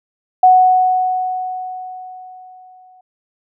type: tone with exponential decay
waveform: sine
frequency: 740 Hz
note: F#5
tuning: in tune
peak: -4 dBFS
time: 0.43-3.01 s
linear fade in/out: 5 ms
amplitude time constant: 560 ms
effects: none